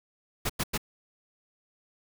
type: noise bursts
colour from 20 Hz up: pink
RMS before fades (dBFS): -28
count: 3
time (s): 0.45-0.778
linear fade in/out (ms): 10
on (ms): 46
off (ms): 95
effects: none